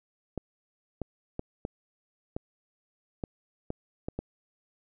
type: clicks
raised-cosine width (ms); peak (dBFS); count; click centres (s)
2; -19; 9; 0.377 / 1.017 / 1.394 / 1.651 / 2.365 / 3.238 / 3.704 / 4.085 / 4.19
effects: none